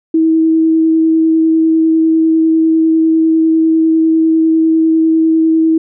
sine tone with vibrato, 322 Hz, E4, 41 cents flat, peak -7 dBFS, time 0.14-5.78 s, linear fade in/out 5 ms, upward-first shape sine, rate 10 Hz, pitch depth 9 cents each way, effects none

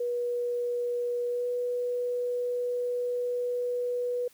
sine tone with pitch glide, 483.9 to 489.8 Hz, B4 to B4, -35 to -14 cents, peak -27 dBFS, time 0-4.28 s, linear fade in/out 5 ms, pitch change +21 cents, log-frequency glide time 1.28-1.47 s, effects white hiss -60 dBFS RMS until 4.33 s

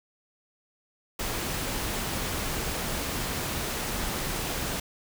pink noise, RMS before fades -31 dBFS, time 1.19-4.8 s, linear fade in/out 5 ms, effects none

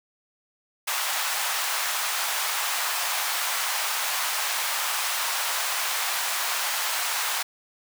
pink high-pass noise, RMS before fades -27 dBFS, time 0.87-7.43 s, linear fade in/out 10 ms, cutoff 800 Hz, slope 24 dB/octave, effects none

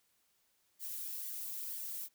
violet noise with flanger, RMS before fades -42 dBFS, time 0.79-2.09 s, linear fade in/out 50 ms, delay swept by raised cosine 0.75 to 2.35 ms, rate 2.1 Hz, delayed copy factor -0.55, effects white hiss -75 dBFS RMS until 2.14 s

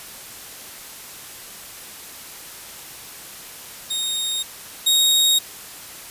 sawtooth tone pair in turn, 3719 / 3756 Hz, A#7 / A#7, -5 / +12 cents, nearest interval unison, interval 17 cents, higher second, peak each -19 / -11 dBFS, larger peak second, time 3.9-4.43 / 4.86-5.39 s, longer neither, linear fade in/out 10 ms, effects white hiss -38 dBFS RMS until 6.1 s + resampled to 32000 Hz

